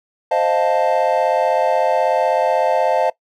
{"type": "chord", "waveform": "triangle", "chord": "F dominant seventh", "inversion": "second", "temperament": "equal", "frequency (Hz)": [523.3, 622.3, 698.5, 880], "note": ["C5", "Eb5", "F5", "A5"], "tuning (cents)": [0, 0, 0, 0], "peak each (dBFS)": [-18, -17, -18, -18], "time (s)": [0.31, 3.1], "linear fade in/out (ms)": 5, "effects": ["noise-tail reverb RT60 0.1 s tail -19 dB re dry"]}